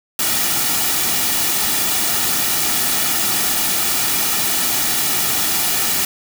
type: noise with comb filter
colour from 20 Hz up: white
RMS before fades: -18 dBFS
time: 0.19-6.05 s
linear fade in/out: 2 ms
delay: 1.9 ms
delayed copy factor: -0.5
effects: none